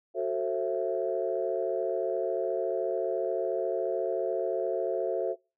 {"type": "chord", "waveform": "sine", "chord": "F# half-diminished seventh", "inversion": "none", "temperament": "just", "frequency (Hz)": [370, 444, 532.8, 666], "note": ["F#4", "A4", "C5", "E5"], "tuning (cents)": [0, 16, 31, 18], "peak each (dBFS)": -32, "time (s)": [0.14, 5.36], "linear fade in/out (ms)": 50, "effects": ["noise-tail reverb RT60 0.3 s tail -25 dB re dry", "tanh soft clip ceiling -16 dBFS"]}